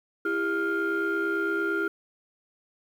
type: tone cluster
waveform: sine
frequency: 332.3 / 401.1 / 1402 Hz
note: E4 / G4 / F6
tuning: +14 / +40 / +6 cents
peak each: -28 / -28 / -26 dBFS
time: 0.25-1.88 s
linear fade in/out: 5 ms
effects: tanh soft clip ceiling -20 dBFS + 9-bit